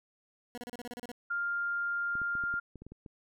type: tone bursts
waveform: 20% pulse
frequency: 242.6 Hz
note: B3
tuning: 31 cents flat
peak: -35 dBFS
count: 10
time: 0.55-1.116 s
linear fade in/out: 0 ms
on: 26 ms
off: 34 ms
type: tone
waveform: sine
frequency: 1400 Hz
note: F6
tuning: 4 cents sharp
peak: -30 dBFS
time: 1.3-2.6 s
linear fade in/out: 10 ms
type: clicks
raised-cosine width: 3 ms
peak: -34 dBFS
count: 10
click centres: 2.154 / 2.217 / 2.353 / 2.438 / 2.54 / 2.757 / 2.82 / 2.866 / 2.92 / 3.062 s
effects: none